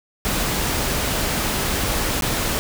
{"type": "noise with dropouts", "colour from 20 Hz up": "pink", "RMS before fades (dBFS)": -22, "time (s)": [0.25, 2.59], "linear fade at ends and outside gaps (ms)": 0, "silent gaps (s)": [2.21, 2.222], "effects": []}